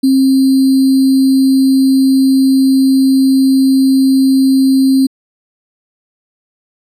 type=tone with sample-and-hold; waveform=sine; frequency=266.5 Hz; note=C4; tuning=32 cents sharp; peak=-6 dBFS; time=0.03-5.07 s; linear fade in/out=10 ms; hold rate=4410 Hz; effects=resampled to 32000 Hz